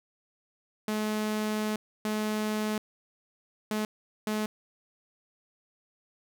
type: tone bursts at uneven times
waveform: sawtooth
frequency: 213.9 Hz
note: A3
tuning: 49 cents flat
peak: -24 dBFS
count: 4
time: 0.88-1.76 / 2.05-2.78 / 3.71-3.85 / 4.27-4.46 s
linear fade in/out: 2 ms
effects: none